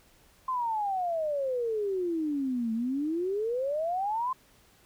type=exponential two-way sweep; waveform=sine; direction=down then up; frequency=1054 to 220 to 1054 Hz; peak=-27 dBFS; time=0.48-4.33 s; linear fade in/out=5 ms; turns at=2.73 s; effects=pink hiss -61 dBFS RMS until 4.85 s